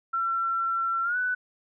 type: tone with pitch glide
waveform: sine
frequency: 1353 to 1492.6 Hz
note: E6 to F#6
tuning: +45 to +15 cents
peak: -24 dBFS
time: 0.13-1.35 s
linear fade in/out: 10 ms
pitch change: +170 cents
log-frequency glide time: 1.03-1.17 s
effects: none